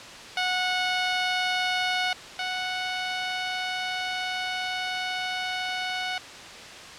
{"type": "tone pair in turn", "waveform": "10% pulse", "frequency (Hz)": [734, 737.9], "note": ["F#5", "F#5"], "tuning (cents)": [-14, -5], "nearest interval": "unison", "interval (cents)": 9, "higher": "second", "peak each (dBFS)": [-15, -19], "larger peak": "first", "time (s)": [[0.37, 2.13], [2.39, 6.18]], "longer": "second", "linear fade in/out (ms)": 2, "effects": ["white hiss -41 dBFS RMS until 6.98 s", "low-pass 5000 Hz 12 dB/octave"]}